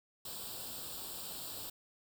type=noise with comb filter; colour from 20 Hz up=white; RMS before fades=-44 dBFS; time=0.25-1.7 s; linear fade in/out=5 ms; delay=0.24 ms; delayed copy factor=+0.8; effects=none